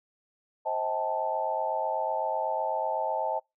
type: chord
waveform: sine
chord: A half-diminished seventh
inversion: first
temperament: just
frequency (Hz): 528 / 633.6 / 792 / 880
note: C5 / Eb5 / G5 / A5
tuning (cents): +16 / +31 / +18 / 0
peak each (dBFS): -35 / -32 / -34 / -30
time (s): 0.65-3.4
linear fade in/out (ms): 20
effects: noise-tail reverb RT60 0.2 s tail -26 dB re dry